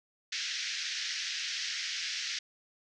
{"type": "band-pass noise", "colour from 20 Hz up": "white", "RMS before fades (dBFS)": -36, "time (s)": [0.32, 2.39], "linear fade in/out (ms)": 5, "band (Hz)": [1600, 6000], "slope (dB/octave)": 48, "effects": []}